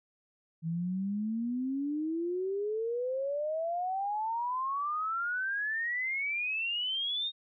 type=exponential sweep; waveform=sine; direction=up; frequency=160 to 3730 Hz; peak=-30 dBFS; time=0.62-7.32 s; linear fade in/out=50 ms; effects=none